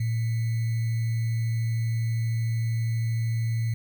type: tone with sample-and-hold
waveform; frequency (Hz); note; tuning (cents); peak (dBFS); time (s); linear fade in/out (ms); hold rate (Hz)
sine; 114.1; A#2; -37; -23; 0-3.74; 5; 2100
effects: none